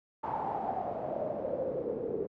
pink noise with low-pass filter sweep, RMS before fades -34 dBFS, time 0.23-2.27 s, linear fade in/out 10 ms, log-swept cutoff 920 to 420 Hz, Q 8.7, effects high-pass 150 Hz 12 dB/octave

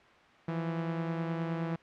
sawtooth beating tone pair, 164.81 / 174.41 Hz, E3 / F3, 0 / -2 cents, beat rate 9.6 Hz, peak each -28 / -37 dBFS, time 0.48-1.76 s, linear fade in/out 5 ms, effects white hiss -57 dBFS RMS until 1.82 s + low-pass 2000 Hz 12 dB/octave

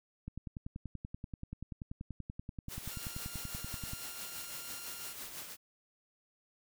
click train, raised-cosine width 5 ms, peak -29 dBFS, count 39, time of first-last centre 0.28-3.934 s, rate 10.4 Hz
white noise with tremolo, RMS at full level -43 dBFS, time 2.68-5.57 s, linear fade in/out 50 ms, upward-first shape triangle, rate 6 Hz, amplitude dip 55%
5% pulse tone, 1396.9 Hz, F6, in tune, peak -35 dBFS, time 2.91-5.13 s, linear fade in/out 5 ms
effects none

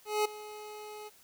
25% pulse tone with ADSR envelope, 422.9 Hz, G#4, 31 cents sharp, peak -21 dBFS, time 0.05-1.1 s, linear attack 200 ms, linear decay 9 ms, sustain -18 dB, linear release 27 ms, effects white hiss -60 dBFS RMS until 1.23 s

